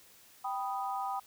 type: chord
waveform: sine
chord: G augmented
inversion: none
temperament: equal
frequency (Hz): 784 / 987.8 / 1244.5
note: G5 / B5 / D#6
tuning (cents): 0 / 0 / 0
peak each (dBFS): -35 / -38 / -39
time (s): 0.44-1.2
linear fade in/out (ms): 10
effects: white hiss -59 dBFS RMS until 1.26 s